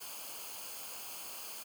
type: noise with comb filter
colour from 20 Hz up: white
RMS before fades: -45 dBFS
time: 0-1.64 s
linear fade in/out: 20 ms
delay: 0.53 ms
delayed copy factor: -0.65
effects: none